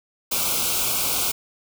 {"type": "band-stop noise", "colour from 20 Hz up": "white", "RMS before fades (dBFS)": -23, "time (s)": [0.31, 1.32], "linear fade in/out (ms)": 10, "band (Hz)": [1500, 2200], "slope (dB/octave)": 96, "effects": []}